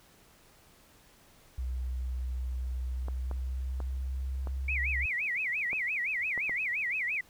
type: tone with pitch glide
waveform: sine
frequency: 63 to 66.36 Hz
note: B1 to C2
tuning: +35 to +25 cents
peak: -31 dBFS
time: 1.58-5.06 s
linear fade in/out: 5 ms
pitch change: +90 cents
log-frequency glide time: 2.88-4.59 s
type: clicks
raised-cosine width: 1 ms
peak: -27 dBFS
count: 7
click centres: 3.084 / 3.313 / 3.803 / 4.472 / 5.731 / 6.377 / 6.495 s
type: tone with vibrato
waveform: sine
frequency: 2217 Hz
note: C#7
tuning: in tune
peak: -29 dBFS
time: 4.68-7.21 s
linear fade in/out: 5 ms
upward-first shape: sine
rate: 5.8 Hz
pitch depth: 270 cents each way
effects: pink hiss -60 dBFS RMS until 7.29 s